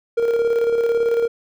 triangle tone with tremolo, 466.2 Hz, A#4, in tune, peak -12 dBFS, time 0.17-1.28 s, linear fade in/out 10 ms, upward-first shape square, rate 18 Hz, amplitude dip 40%, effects none

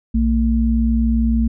sine tone pair together, 60.18 / 227.2 Hz, B1 / A#3, -44 / -44 cents, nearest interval octave + major seventh, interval 2300 cents, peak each -16 dBFS, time 0.14-1.48 s, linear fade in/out 10 ms, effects none

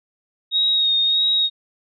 sine tone with vibrato, 3750 Hz, A#7, 10 cents sharp, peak -15 dBFS, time 0.51-1.5 s, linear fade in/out 50 ms, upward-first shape sine, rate 1.6 Hz, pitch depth 27 cents each way, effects none

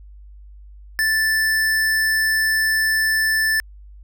square tone, 1760 Hz, A6, in tune, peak -17 dBFS, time 0.99-3.6 s, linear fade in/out 0 ms, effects added 50 Hz sine -39 dBFS peak until 4.03 s

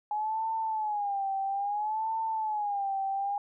sine tone with vibrato, 834 Hz, G#5, 7 cents sharp, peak -28 dBFS, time 0.11-3.38 s, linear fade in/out 2 ms, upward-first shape sine, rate 0.6 Hz, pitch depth 120 cents each way, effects none

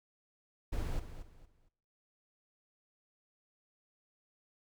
brown noise with echo, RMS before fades -35 dBFS, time 0.72-1 s, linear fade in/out 10 ms, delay 230 ms, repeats 3, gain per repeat -11 dB, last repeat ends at 1.69 s, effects noise-tail reverb RT60 0.7 s tail -21 dB re dry

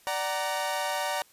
sawtooth chord, D augmented, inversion none, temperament equal with one note detuned, 587.3 / 750.8 / 932.3 Hz, D5 / F#5 / A#5, 0 / +25 / 0 cents, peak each -29 / -29 / -28 dBFS, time 0.07-1.22 s, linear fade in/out 0 ms, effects white hiss -59 dBFS RMS until 1.32 s + resampled to 32000 Hz

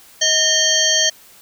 harmonic tone with a mistuned harmonic, 633 Hz, D#5, 30 cents sharp, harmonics 1 / 3 / 5 / 7 / 9 / 10, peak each -24 / -21 / -18 / -20 / -21 / -19 dBFS, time 0.21-1.1 s, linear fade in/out 10 ms, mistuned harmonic 3, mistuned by -68 cents, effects white hiss -46 dBFS RMS until 1.41 s

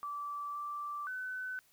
sine tone with pitch steps, 1161 / 1170 / 1510 Hz, D6 / D6 / F#6, -20 / -7 / +35 cents, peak -37 dBFS, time 0.03-1.59 s, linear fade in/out 0 ms, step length 520 ms, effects white hiss -68 dBFS RMS until 1.72 s

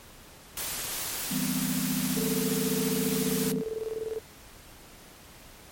white noise, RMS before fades -33 dBFS, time 0.57-3.52 s, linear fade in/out 2 ms
sine chord, C major seventh, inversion first, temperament equal, 164.81 / 196 / 246.9 / 261.6 Hz, E3 / G3 / B3 / C4, 0 / 0 / 0 / 0 cents, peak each -34 / -32 / -33 / -33 dBFS, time 1.3-3.62 s, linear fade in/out 20 ms
sine tone with tremolo, 441.9 Hz, A4, 7 cents sharp, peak -28 dBFS, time 2.16-4.2 s, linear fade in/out 20 ms, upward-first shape square, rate 20 Hz, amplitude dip 70%
effects pink hiss -50 dBFS RMS until 5.71 s + MP3 64 kbps

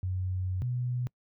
sine tone pair in turn, 92.5 / 123.69 Hz, F#2 / B2, 0 / +3 cents, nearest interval perfect fourth, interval 503 cents, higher second, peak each -28 dBFS, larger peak neither, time 0.03-0.62 / 0.62-1.07 s, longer first, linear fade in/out 0 ms, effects noise-tail reverb RT60 0.1 s tail -26 dB re dry + high-pass 60 Hz 12 dB/octave

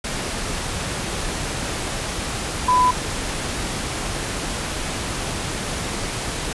sine tone in noise, 1000 Hz, B5, 21 cents sharp, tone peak -13 dBFS, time 2.68-2.91 s, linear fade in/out 5 ms, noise pink, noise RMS -26 dBFS, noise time 0.04-6.53 s, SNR +10 dB, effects resampled to 24000 Hz

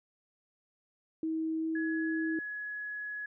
sine tone with pitch glide, 320 to 321.9 Hz, D#4 to E4, +49 to -41 cents, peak -30 dBFS, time 1.23-2.39 s, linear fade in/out 2 ms, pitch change +10 cents, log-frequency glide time 1.59-1.67 s
sine tone, 1686 Hz, G#6, 26 cents sharp, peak -36 dBFS, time 1.75-3.26 s, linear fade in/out 5 ms
effects none

